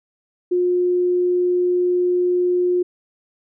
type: tone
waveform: sine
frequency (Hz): 357.8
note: F4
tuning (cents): +42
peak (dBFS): -15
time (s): 0.51-2.83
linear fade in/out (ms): 10
effects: none